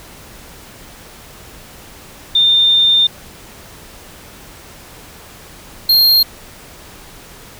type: tone pair in turn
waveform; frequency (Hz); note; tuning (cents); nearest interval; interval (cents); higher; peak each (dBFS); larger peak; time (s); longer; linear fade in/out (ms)
sine / square; 3610 / 4216; A7 / C8; +44 / +12; minor third; 268; second; -8; neither; 2.35-3.07 / 5.89-6.23; first; 5
effects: pink hiss -38 dBFS RMS until 7.59 s